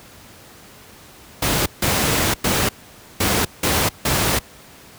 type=noise bursts at uneven times; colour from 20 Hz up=pink; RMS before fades=-18 dBFS; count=6; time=1.42-1.66 / 1.82-2.34 / 2.44-2.69 / 3.2-3.45 / 3.63-3.89 / 4.05-4.39 s; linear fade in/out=5 ms; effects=pink hiss -44 dBFS RMS until 4.98 s + high-pass 60 Hz 12 dB/octave